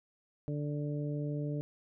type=harmonic tone; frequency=146.83 Hz; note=D3; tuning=in tune; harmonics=1 / 2 / 3 / 4; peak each=-34 / -39 / -43 / -45 dBFS; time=0.48-1.61 s; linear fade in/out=0 ms; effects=none